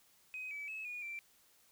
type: tone with pitch steps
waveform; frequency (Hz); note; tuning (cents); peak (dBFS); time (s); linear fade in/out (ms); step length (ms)
sine; 2518 / 2296 / 2588 / 2448 / 2349; D#7 / D7 / E7 / D#7 / D7; +20 / -40 / -32 / -29 / 0; -40; 0.34-1.19; 0; 170
effects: tanh soft clip ceiling -36 dBFS + white hiss -68 dBFS RMS until 1.71 s